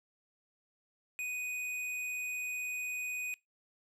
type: tone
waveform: square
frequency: 2489 Hz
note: D#7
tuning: in tune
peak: -36 dBFS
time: 1.19-3.34 s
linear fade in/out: 0 ms
effects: noise-tail reverb RT60 0.2 s tail -23 dB re dry + low-pass 12000 Hz 12 dB/octave